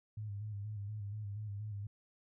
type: tone with vibrato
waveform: sine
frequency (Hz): 103.83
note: G#2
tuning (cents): 0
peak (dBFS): -39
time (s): 0.17-1.87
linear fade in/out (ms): 5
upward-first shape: square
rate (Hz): 4.2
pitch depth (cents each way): 51
effects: none

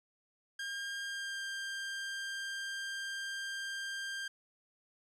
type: tone with pitch glide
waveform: sawtooth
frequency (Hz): 1608 to 1590.4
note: G6 to G6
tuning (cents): +44 to +25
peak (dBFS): -34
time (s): 0.59-4.28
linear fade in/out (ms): 5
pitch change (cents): -19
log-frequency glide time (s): 1.03-1.43
effects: low-pass 8000 Hz 12 dB/octave + 12-bit

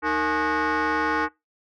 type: tone with frequency modulation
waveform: sine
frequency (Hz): 311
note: D#4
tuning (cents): -1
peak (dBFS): -18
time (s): 0.02-1.29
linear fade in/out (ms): 50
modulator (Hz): 386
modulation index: 4
effects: noise-tail reverb RT60 0.2 s tail -22 dB re dry + tanh soft clip ceiling -20 dBFS

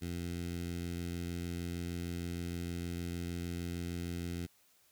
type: tone with notch filter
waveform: 15% pulse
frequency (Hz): 86.5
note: F2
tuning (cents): -16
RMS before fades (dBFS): -39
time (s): 0.01-4.47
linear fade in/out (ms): 20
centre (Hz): 950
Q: 0.65
effects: white hiss -68 dBFS RMS until 4.91 s

